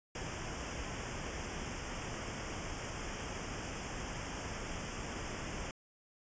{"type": "band-stop noise", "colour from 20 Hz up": "pink", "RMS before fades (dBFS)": -41, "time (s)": [0.15, 5.71], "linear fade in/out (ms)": 2, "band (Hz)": [3300, 5000], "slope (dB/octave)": 96, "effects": ["resampled to 16000 Hz"]}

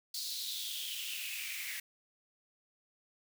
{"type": "noise with high-pass filter sweep", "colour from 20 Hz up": "white", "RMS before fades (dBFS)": -40, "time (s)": [0.14, 1.8], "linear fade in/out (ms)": 5, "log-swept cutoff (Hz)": [4500, 2000], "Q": 5.6, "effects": []}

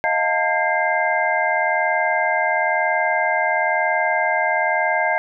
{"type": "tone cluster", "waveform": "sine", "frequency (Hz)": [629, 710, 892, 1611, 2091], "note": ["D#5", "F5", "A5", "G6", "C7"], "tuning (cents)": [19, 28, 23, 47, -2], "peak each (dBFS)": -23, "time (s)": [0.04, 5.18], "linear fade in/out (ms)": 0, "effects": []}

